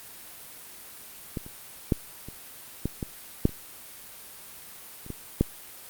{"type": "clicks", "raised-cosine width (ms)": 3, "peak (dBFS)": [-17, -28, -8, -26, -13, -17, -6, -29, -30, -20, -7], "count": 11, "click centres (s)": [1.372, 1.464, 1.922, 2.286, 2.856, 3.028, 3.454, 3.493, 5.064, 5.103, 5.41], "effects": ["white hiss -45 dBFS RMS until 5.89 s", "Opus 32 kbps"]}